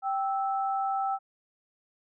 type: tone pair together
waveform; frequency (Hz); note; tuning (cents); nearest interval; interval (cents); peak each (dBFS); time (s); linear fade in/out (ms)
sine; 781 / 1313.5; G5 / E6; -7 / -7; major sixth; 900; -27 / -33; 0.02-1.19; 50
effects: none